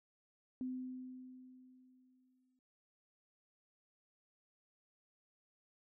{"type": "tone with exponential decay", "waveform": "sine", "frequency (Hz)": 255.6, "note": "C4", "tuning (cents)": -40, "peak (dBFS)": -37, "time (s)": [0.61, 2.59], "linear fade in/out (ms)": 1, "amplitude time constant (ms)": 430, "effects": []}